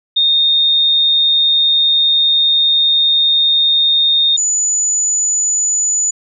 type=tone pair in turn; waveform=sine; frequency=3675 / 6953 Hz; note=A#7 / A8; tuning=-25 / -22 cents; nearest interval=major seventh; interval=1103 cents; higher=second; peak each=-9 / -12 dBFS; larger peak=first; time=0.16-4.37 / 4.37-6.11 s; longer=first; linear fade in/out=10 ms; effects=none